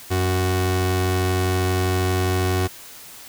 sawtooth tone pair together, 92.5 / 185 Hz, F#2 / F#3, 0 / 0 cents, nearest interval octave, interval 1200 cents, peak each -15 / -18 dBFS, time 0.1-2.68 s, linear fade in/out 20 ms, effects white hiss -41 dBFS RMS until 3.28 s

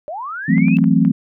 sine linear sweep, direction up, 563 to 2671 Hz, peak -24 dBFS, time 0.08-0.77 s, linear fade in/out 0 ms
sine chord, F# half-diminished seventh, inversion third, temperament equal, 164.81 / 185 / 220 / 261.6 Hz, E3 / F#3 / A3 / C4, 0 / 0 / 0 / 0 cents, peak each -16 dBFS, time 0.48-1.12 s, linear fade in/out 10 ms
clicks, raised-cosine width 0.5 ms, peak -20 dBFS, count 5, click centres 0.581 / 0.683 / 0.786 / 0.841 / 1.05 s
effects none

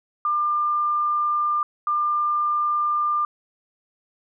sine tone pair in turn, 1197 / 1197 Hz, D6 / D6, +33 / +33 cents, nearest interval unison, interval 0 cents, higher neither, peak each -19 / -19 dBFS, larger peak neither, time 0.25-1.63 / 1.87-3.25 s, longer neither, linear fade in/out 2 ms, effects none

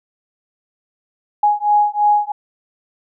sine beating tone pair, 830.6 / 833.6 Hz, G#5 / G#5, 0 / +6 cents, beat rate 3 Hz, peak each -15 dBFS, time 1.43-2.32 s, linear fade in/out 5 ms, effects none

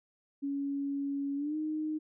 sine tone with pitch glide, 280 to 308.9 Hz, C#4 to D#4, +18 to -12 cents, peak -31 dBFS, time 0.42-1.99 s, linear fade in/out 20 ms, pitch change +170 cents, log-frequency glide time 1.36-1.56 s, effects none

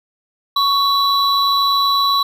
triangle tone pair together, 1113 / 3954 Hz, C#6 / B7, +7 / +1 cents, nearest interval octave + minor seventh, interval 2194 cents, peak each -13 / -15 dBFS, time 0.56-2.23 s, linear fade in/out 5 ms, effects none

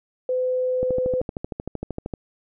sine tone, 508 Hz, B4, 49 cents sharp, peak -20 dBFS, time 0.29-1.21 s, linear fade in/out 2 ms
click train, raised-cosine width 2 ms, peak -15 dBFS, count 18, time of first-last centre 0.83-2.138 s, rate 13 Hz
effects none

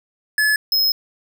square tone pair in turn, 1715 / 5139 Hz, A6 / E8, -45 / -45 cents, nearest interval octave + perfect fifth, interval 1900 cents, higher second, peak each -15 dBFS, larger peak neither, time 0.38-0.56 / 0.72-0.92 s, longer second, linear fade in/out 2 ms, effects none

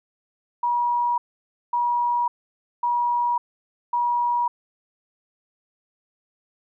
sine tone bursts, 961 Hz, B5, 48 cents flat, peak -19 dBFS, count 4, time 0.63-4.48 s, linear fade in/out 5 ms, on 550 ms, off 550 ms, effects none

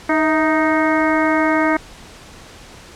harmonic tone with a mistuned harmonic, 311.1 Hz, D#4, in tune, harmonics 1 / 2 / 3 / 4 / 5 / 6 / 7, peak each -17 / -20 / -22 / -23 / -24 / -25 / -25 dBFS, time 0.09-1.77 s, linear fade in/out 5 ms, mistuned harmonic 2, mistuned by +52 cents, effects pink hiss -40 dBFS RMS until 2.95 s + low-pass 8000 Hz 12 dB/octave

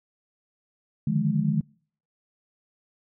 sine tone cluster, 146.7 / 156.3 / 177.7 / 211.5 Hz, D3 / D#3 / F3 / G#3, -2 / +8 / +30 / +32 cents, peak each -27 / -26 / -29 / -25 dBFS, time 1.07-1.61 s, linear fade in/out 5 ms, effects noise-tail reverb RT60 0.5 s tail -26 dB re dry

